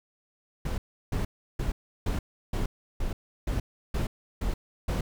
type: noise bursts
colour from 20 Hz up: brown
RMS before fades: -28 dBFS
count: 10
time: 0.65-5.01 s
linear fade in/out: 5 ms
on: 130 ms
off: 340 ms
effects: none